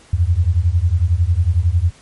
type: beating tone pair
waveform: sine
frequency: 81.1 / 92.1 Hz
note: E2 / F#2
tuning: -28 / -7 cents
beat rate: 11 Hz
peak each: -15 dBFS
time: 0.13-1.91 s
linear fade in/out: 5 ms
effects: pink hiss -47 dBFS RMS until 2.01 s + MP3 48 kbps